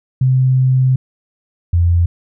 sine tone pair in turn, 129.8 / 86.03 Hz, C3 / F2, -13 / -26 cents, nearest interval perfect fifth, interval 713 cents, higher first, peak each -9 / -9 dBFS, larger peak neither, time 0.21-0.96 / 1.73-2.06 s, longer first, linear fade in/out 5 ms, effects none

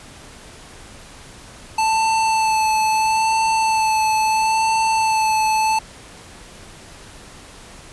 square tone with vibrato, 880 Hz, A5, in tune, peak -16 dBFS, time 1.78-5.79 s, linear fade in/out 5 ms, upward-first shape sine, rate 0.75 Hz, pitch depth 18 cents each way, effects pink hiss -41 dBFS RMS until 7.92 s + resampled to 24000 Hz

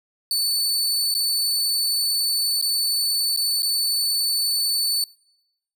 sawtooth tone with dropouts, 4489 Hz, C#8, 21 cents sharp, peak -17 dBFS, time 0.31-5.04 s, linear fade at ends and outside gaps 1 ms, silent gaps 1.141-1.15 / 2.614-2.624 / 3.363-3.373 / 3.622-3.63 s, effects noise-tail reverb RT60 0.9 s tail -26 dB re dry

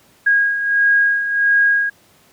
sine beating tone pair, 1636 / 1637.5 Hz, G#6 / G#6, -26 / -25 cents, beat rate 1.5 Hz, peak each -20 / -13 dBFS, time 0.26-1.9 s, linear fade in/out 10 ms, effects pink hiss -52 dBFS RMS until 2.32 s + high-pass 100 Hz 12 dB/octave

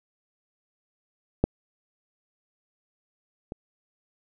clicks, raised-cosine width 2 ms, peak -6 / -21 dBFS, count 2, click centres 1.44 / 3.521 s, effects none

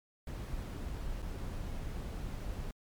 brown noise with dropouts, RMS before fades -39 dBFS, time 0.27-2.71 s, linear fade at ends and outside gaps 2 ms, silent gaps 1.221-1.225 s, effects MP3 96 kbps

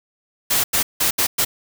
white noise bursts at uneven times, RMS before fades -18 dBFS, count 5, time 0.5-0.64 / 0.73-0.83 / 1-1.11 / 1.18-1.27 / 1.38-1.45 s, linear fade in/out 10 ms, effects none

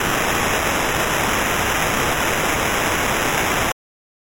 white noise with sample-and-hold, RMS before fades -19 dBFS, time 0-3.72 s, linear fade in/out 5 ms, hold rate 4410 Hz, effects MP3 64 kbps

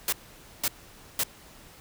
white noise bursts, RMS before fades -26 dBFS, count 3, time 0.08-1.235 s, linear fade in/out 2 ms, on 45 ms, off 510 ms, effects pink hiss -51 dBFS RMS until 1.8 s

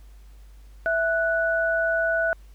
sine tone pair together, 659.3 / 1478.8 Hz, E5 / F#6, 0 / -1 cents, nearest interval octave + major second, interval 1399 cents, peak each -23 dBFS, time 0.86-2.33 s, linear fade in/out 0 ms, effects added 50 Hz sine -44 dBFS peak until 2.54 s + pink hiss -61 dBFS RMS until 2.54 s

